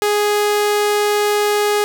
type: tone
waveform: sawtooth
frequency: 415.3 Hz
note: G#4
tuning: in tune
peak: -10 dBFS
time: 0.02-1.84 s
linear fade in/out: 0 ms
effects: none